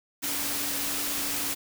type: tone in noise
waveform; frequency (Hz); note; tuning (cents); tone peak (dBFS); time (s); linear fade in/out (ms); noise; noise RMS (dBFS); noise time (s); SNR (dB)
sine; 284.8; C#4; +47; -41; 0.22-1.55; 20; white; -30; 0.22-1.55; -14
effects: none